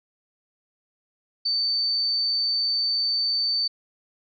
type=tone; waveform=sine; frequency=4557 Hz; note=C#8; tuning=47 cents sharp; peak=-21 dBFS; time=1.45-3.68 s; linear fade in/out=10 ms; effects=none